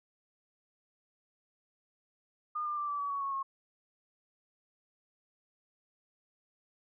sine tone with pitch steps, 1216 / 1196.5 / 1177.3 / 1158.4 / 1139.8 / 1121.5 / 1103.5 / 1085.8 Hz, D#6 / D6 / D6 / D6 / C#6 / C#6 / C#6 / C#6, -40 / +32 / +4 / -24 / +48 / +20 / -8 / -36 cents, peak -32 dBFS, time 2.55-3.43 s, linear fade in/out 10 ms, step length 110 ms, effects none

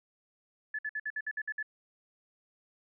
sine tone bursts, 1725 Hz, A6, 35 cents flat, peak -32 dBFS, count 9, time 0.74-1.628 s, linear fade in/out 5 ms, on 48 ms, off 57 ms, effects none

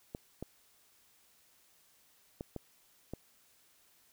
clicks, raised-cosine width 2 ms, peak -26 dBFS, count 5, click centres 0.149 / 0.426 / 2.409 / 2.563 / 3.136 s, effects white hiss -67 dBFS RMS until 4.12 s

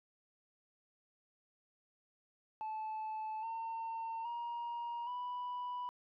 sine tone with pitch steps, 870 / 906.9 / 945.5 / 985.6 Hz, A5 / A#5 / A#5 / B5, -20 / -48 / +24 / -4 cents, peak -36 dBFS, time 2.61-5.89 s, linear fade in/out 0 ms, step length 820 ms, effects tanh soft clip ceiling -37 dBFS

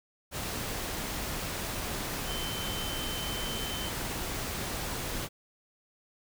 sine tone in noise, 3074 Hz, G7, 35 cents flat, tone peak -38 dBFS, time 2.25-3.92 s, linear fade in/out 50 ms, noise pink, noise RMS -35 dBFS, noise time 0.31-5.29 s, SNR -6 dB, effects none

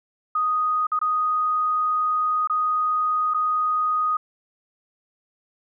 sine tone with dropouts, 1244.5 Hz, D#6, in tune, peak -19 dBFS, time 0.35-4.17 s, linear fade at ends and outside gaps 5 ms, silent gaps 0.869-0.917 / 0.991-1.014 / 2.474-2.497 / 3.338-3.344 s, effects none

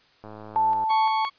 click train, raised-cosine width 1 ms, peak -27 dBFS, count 65, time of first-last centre 0.24-0.838 s, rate 107 Hz
sine tone with tremolo, 880 Hz, A5, in tune, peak -18 dBFS, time 0.56-1.25 s, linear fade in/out 0 ms, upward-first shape square, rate 2.9 Hz, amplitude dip 35%
sawtooth tone, 1108.7 Hz, C#6, in tune, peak -23 dBFS, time 0.89-1.3 s, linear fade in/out 20 ms
effects white hiss -59 dBFS RMS until 1.38 s + resampled to 11025 Hz

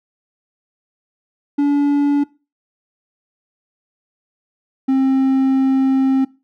triangle tone pair in turn, 286.6 / 266.1 Hz, D4 / C4, -42 / +29 cents, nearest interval minor second, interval 129 cents, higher first, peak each -10 dBFS, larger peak neither, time 1.58-2.24 / 4.88-6.25 s, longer second, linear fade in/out 10 ms, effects noise-tail reverb RT60 0.3 s tail -21 dB re dry

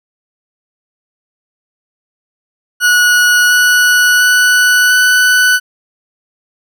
40% pulse tone with pitch steps, 1462 / 1472.2 / 1482.4 / 1492.7 Hz, F#6 / F#6 / F#6 / F#6, -21 / -9 / +3 / +15 cents, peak -6 dBFS, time 2.8-5.6 s, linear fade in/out 50 ms, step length 700 ms, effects none

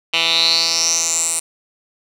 10% pulse tone with band-pass filter sweep, 165.5 Hz, E3, 7 cents sharp, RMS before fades -17 dBFS, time 0.13-1.4 s, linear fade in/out 10 ms, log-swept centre 3100 to 8800 Hz, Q 6.8, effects none

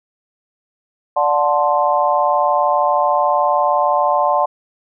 sine chord, D dominant seventh, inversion none, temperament equal with one note detuned, 587.3 / 726.4 / 880 / 1046.5 Hz, D5 / F#5 / A5 / C6, 0 / -32 / 0 / 0 cents, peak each -18 dBFS, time 1.16-4.46 s, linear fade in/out 10 ms, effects none

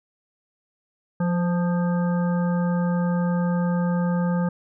harmonic tone with a mistuned harmonic, 175.9 Hz, F3, 13 cents sharp, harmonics 1 / 3 / 5 / 7 / 9, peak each -20 / -30 / -34 / -37 / -39 dBFS, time 1.2-4.49 s, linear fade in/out 5 ms, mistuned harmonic 3, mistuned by -29 cents, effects none

